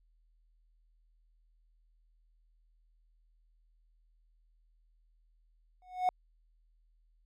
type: tone with exponential growth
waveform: triangle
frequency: 733 Hz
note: F#5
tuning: 16 cents flat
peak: -20 dBFS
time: 5.82-6.09 s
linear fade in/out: 1 ms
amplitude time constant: 58 ms
effects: tanh soft clip ceiling -17 dBFS + added 40 Hz sine -65 dBFS peak until 7.25 s